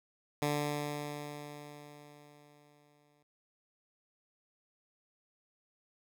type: tone with exponential decay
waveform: 10% pulse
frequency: 147 Hz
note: D3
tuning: 2 cents sharp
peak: -21 dBFS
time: 0.42-3.23 s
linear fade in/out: 2 ms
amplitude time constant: 610 ms
effects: none